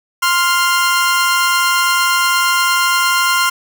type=tone pair together; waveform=sawtooth; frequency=1046.5 / 1398.2 Hz; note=C6 / F6; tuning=0 / +2 cents; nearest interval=perfect fourth; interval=502 cents; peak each=-11 dBFS; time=0.22-3.5 s; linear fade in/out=10 ms; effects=none